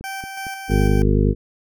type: click train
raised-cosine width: 3 ms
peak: -23 dBFS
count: 5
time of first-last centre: 0.01-0.925 s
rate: 4.37 Hz
type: tone with tremolo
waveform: 20% pulse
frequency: 777 Hz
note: G5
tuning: 16 cents flat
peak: -22 dBFS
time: 0.04-1.02 s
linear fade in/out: 0 ms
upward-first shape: square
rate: 3 Hz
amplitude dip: 35%
type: harmonic tone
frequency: 50.9 Hz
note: G#1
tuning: 34 cents flat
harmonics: 1 / 2 / 3 / 4 / 5 / 7 / 8 / 9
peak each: -17 / -20 / -22 / -23 / -24 / -25 / -26 / -27 dBFS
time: 0.68-1.35 s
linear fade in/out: 50 ms
effects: none